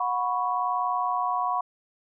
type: chord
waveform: sine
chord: F# suspended fourth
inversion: none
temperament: equal with one note detuned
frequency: 727.7 / 987.8 / 1108.7 Hz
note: F#5 / B5 / C#6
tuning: -29 / 0 / 0 cents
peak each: -28 dBFS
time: 0-1.61 s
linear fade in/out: 5 ms
effects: none